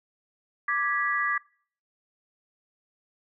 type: chord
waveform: sine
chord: G# diminished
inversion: second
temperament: equal with one note detuned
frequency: 1174.7 / 1661.2 / 1952.8 Hz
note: D6 / G#6 / B6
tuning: 0 / 0 / -20 cents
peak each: -28 dBFS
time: 0.68-1.38 s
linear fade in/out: 5 ms
effects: noise-tail reverb RT60 0.5 s tail -24 dB re dry